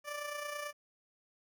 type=tone with amplitude modulation; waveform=15% pulse; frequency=587.3 Hz; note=D5; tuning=in tune; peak=-30 dBFS; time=0.04-0.73 s; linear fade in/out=50 ms; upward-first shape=sine; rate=29.2 Hz; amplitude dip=50%; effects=12-bit